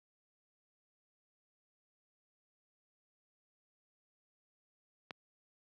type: click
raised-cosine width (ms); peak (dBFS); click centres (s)
0.3; -26; 5.108
effects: high-pass 150 Hz 12 dB/octave